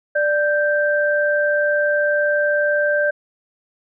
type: tone pair together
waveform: sine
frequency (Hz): 589.9 / 1568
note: D5 / G6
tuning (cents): +8 / 0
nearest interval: octave + perfect fourth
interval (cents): 1692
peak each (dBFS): -17 / -19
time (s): 0.15-3.11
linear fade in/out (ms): 10
effects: none